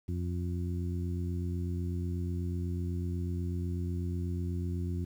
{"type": "harmonic tone", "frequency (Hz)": 88.1, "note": "F2", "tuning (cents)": 16, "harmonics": [1, 2, 3, 4], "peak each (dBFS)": [-32, -38, -42, -44], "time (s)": [0.08, 5.05], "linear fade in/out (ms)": 10, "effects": ["10-bit"]}